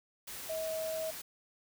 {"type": "tone in noise", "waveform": "sine", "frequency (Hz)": 639, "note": "D#5", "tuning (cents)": 46, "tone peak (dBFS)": -34, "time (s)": [0.49, 1.11], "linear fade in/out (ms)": 10, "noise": "white", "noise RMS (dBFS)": -44, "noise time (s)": [0.27, 1.22], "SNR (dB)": 7, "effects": []}